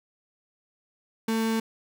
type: tone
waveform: 35% pulse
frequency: 223.9 Hz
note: A3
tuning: 30 cents sharp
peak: -22 dBFS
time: 1.28-1.6 s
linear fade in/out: 5 ms
effects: none